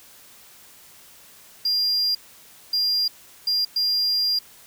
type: tone bursts at uneven times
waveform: triangle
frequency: 4800 Hz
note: D8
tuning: 37 cents sharp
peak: -18 dBFS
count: 4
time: 1.65-2.15 / 2.73-3.08 / 3.47-3.65 / 3.76-4.39 s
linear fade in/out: 5 ms
effects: white hiss -49 dBFS RMS until 4.66 s